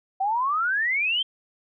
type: exponential sweep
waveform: sine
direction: up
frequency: 750 to 3200 Hz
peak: -21 dBFS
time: 0.2-1.23 s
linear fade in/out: 10 ms
effects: none